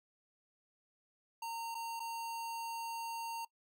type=tone with dropouts; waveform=square; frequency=920 Hz; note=A#5; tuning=23 cents flat; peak=-40 dBFS; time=1.42-3.45 s; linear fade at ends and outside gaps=5 ms; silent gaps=1.746-1.75 / 1.996-2.001 s; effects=noise-tail reverb RT60 0.1 s tail -21 dB re dry